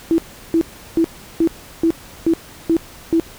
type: tone bursts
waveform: sine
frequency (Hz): 329.6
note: E4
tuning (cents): 0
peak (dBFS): -11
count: 8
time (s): 0.11-3.198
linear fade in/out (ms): 0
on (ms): 71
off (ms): 360
effects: pink hiss -40 dBFS RMS until 3.38 s